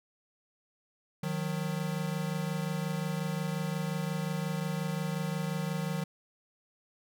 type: tone pair together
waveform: square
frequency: 155.56 / 181.19 Hz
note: D#3 / F#3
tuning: 0 / -36 cents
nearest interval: minor third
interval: 264 cents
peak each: -34 / -35 dBFS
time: 1.23-6.04 s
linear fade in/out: 5 ms
effects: none